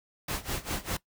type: noise with tremolo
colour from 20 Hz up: pink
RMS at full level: -31 dBFS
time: 0.28-0.97 s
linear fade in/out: 5 ms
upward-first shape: sine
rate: 5 Hz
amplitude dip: 90%
effects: noise-tail reverb RT60 0.1 s tail -19 dB re dry